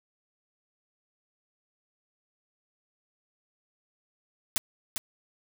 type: noise with echo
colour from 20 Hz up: white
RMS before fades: -26 dBFS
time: 4.56-4.58 s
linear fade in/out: 0 ms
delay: 400 ms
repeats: 1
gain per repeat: -6 dB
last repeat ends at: 4.98 s
effects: none